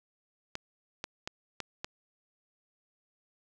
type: clicks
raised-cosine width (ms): 0.2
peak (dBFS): -18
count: 5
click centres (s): 0.554 / 1.041 / 1.275 / 1.603 / 1.845
effects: none